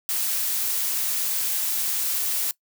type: noise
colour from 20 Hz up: blue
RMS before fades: -25 dBFS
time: 0.09-2.51 s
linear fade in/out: 0 ms
effects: noise-tail reverb RT60 0.1 s tail -21 dB re dry